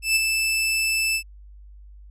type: tone with ADSR envelope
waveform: sawtooth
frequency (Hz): 2637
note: E7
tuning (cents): 0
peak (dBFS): -12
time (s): 0.02-1.23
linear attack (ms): 140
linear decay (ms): 17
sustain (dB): -5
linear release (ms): 77
effects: added 50 Hz sine -42 dBFS peak until 2.1 s + resampled to 32000 Hz